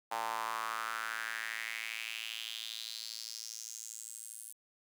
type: tone with high-pass filter sweep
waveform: sawtooth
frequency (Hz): 112.5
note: A2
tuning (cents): +39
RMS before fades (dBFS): -41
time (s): 0.11-4.53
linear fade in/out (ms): 10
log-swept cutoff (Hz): 840 to 10000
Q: 4.1
effects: none